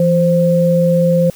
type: tone pair together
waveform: sine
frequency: 169.07 / 523.3 Hz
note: E3 / C5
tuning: +44 / 0 cents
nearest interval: octave + minor sixth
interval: 1956 cents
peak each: -12 dBFS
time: 0-1.3 s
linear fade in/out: 2 ms
effects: white hiss -41 dBFS RMS until 1.35 s